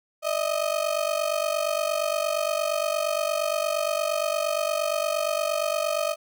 35% pulse ring-modulated tone, 624 Hz, D#5, 5 cents sharp, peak -19 dBFS, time 0.22-6.16 s, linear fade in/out 50 ms, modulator 24.3 Hz, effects none

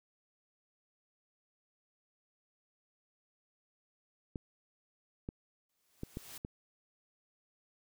clicks, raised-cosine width 3 ms, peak -26 dBFS, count 5, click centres 4.358 / 5.289 / 6.034 / 6.171 / 6.449 s
white noise with exponential growth, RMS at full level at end -46 dBFS, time 5.69-6.38 s, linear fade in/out 5 ms, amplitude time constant 150 ms
effects none

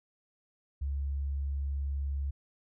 sine tone, 69.7 Hz, C#2, 10 cents sharp, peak -30 dBFS, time 0.81-2.31 s, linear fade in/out 10 ms, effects none

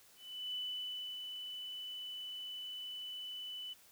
sine tone with ADSR envelope, 2991 Hz, F#7, 18 cents sharp, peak -37 dBFS, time 0.16-3.74 s, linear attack 380 ms, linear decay 650 ms, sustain -5 dB, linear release 15 ms, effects white hiss -63 dBFS RMS until 3.91 s

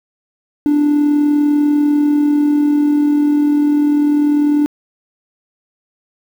triangle tone with amplitude modulation, 293.7 Hz, D4, in tune, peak -5 dBFS, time 0.66-4.66 s, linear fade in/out 0 ms, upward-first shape sine, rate 40.2 Hz, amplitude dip 45%, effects tanh soft clip ceiling -5 dBFS + 7-bit

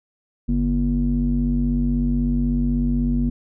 square tone with low-pass filter, 48.1 Hz, G1, 32 cents flat, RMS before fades -20 dBFS, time 0.48-3.3 s, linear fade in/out 10 ms, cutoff 230 Hz, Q 7.8, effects none

